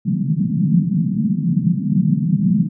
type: band-pass noise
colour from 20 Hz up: white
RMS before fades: -17 dBFS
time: 0.05-2.69 s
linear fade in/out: 20 ms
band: 150 to 210 Hz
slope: 48 dB/octave
effects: none

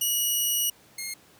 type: tone pair in turn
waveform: 10% pulse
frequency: 2910 / 2141 Hz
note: F#7 / C7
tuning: -29 / +39 cents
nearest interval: perfect fourth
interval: 532 cents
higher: first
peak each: -15 / -23 dBFS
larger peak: first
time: 0.01-0.7 / 0.98-1.14 s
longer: first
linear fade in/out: 5 ms
effects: pink hiss -56 dBFS RMS until 1.39 s + high-pass 100 Hz 12 dB/octave

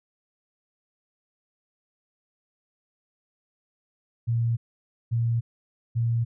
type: tone bursts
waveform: sine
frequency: 116.54 Hz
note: A#2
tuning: in tune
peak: -21 dBFS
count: 3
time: 4.27-6.25 s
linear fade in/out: 20 ms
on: 300 ms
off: 540 ms
effects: none

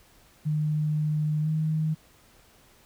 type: tone with pitch glide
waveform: sine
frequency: 152.3 to 156.49 Hz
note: D#3 to D#3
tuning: -37 to +10 cents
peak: -23 dBFS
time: 0.45-1.95 s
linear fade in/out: 20 ms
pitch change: +47 cents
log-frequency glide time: 1.42-1.48 s
effects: pink hiss -58 dBFS RMS until 2.85 s

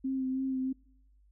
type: tone with vibrato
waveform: sine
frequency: 263 Hz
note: C4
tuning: 9 cents sharp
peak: -29 dBFS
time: 0.04-0.73 s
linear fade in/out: 10 ms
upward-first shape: sine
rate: 3.1 Hz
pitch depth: 22 cents each way
effects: noise-tail reverb RT60 0.8 s tail -26 dB re dry + added 50 Hz sine -60 dBFS peak until 1.31 s

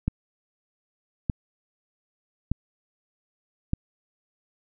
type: click train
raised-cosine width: 5 ms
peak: -11 dBFS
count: 4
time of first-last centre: 0.08-3.734 s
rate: 0.821 Hz
effects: none

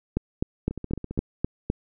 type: two click trains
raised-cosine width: 3 ms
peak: -20 / -10 dBFS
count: 8 / 7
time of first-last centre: 0.71-1.177 / 0.17-1.701 s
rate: 15 / 3.92 Hz
effects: none

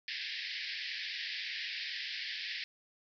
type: band-pass noise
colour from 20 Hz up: pink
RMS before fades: -40 dBFS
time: 0.08-2.64 s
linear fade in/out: 0 ms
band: 1700 to 5200 Hz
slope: 96 dB/octave
effects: none

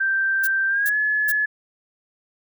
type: tone with pitch glide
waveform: sine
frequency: 1568 to 1709.9 Hz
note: G6 to A6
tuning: 0 to -50 cents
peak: -18 dBFS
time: 0-1.46 s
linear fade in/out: 10 ms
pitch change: +150 cents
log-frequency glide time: 0.68-0.96 s
type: noise bursts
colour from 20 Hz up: violet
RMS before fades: -27 dBFS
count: 3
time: 0.43-1.322 s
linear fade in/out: 10 ms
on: 44 ms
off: 380 ms
effects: none

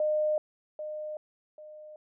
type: tone with echo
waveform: sine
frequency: 610 Hz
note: D#5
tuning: 34 cents flat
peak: -24 dBFS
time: 0-0.38 s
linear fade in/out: 2 ms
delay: 790 ms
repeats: 2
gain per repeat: -10 dB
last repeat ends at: 1.96 s
effects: none

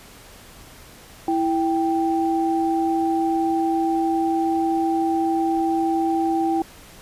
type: tone pair together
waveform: sine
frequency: 329.6 / 784 Hz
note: E4 / G5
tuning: 0 / 0 cents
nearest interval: octave + minor third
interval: 1500 cents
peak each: -20 / -22 dBFS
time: 1.28-6.62 s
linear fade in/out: 2 ms
effects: pink hiss -45 dBFS RMS until 7.01 s + resampled to 32000 Hz

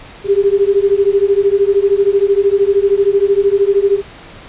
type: beating tone pair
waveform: sine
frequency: 392 / 405 Hz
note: G4 / G#4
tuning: 0 / -43 cents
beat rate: 13 Hz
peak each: -12 dBFS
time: 0.24-4.02 s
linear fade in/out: 50 ms
effects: pink hiss -36 dBFS RMS until 4.48 s + resampled to 8000 Hz

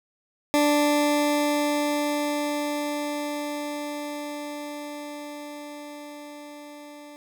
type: tone with level ramp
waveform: 20% pulse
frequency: 293.7 Hz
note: D4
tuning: in tune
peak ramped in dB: -13 to -37 dBFS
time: 0.54-7.16 s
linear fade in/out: 0 ms
effects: none

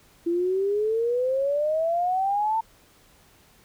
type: exponential sweep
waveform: sine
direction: up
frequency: 335.2 to 906 Hz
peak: -21 dBFS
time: 0.26-2.61 s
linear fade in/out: 10 ms
effects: pink hiss -57 dBFS RMS until 3.64 s

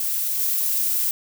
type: noise with level steps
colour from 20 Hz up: violet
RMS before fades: -24 / -22 dBFS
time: 0-1.11 s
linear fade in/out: 2 ms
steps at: 0.38 s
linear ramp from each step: 20 ms
effects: none

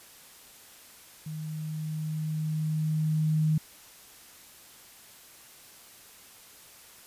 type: tone with level ramp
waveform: sine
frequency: 155.56 Hz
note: D#3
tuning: in tune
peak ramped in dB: -34 to -21 dBFS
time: 1.26-3.58 s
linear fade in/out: 5 ms
effects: white hiss -52 dBFS RMS until 7.06 s + resampled to 32000 Hz

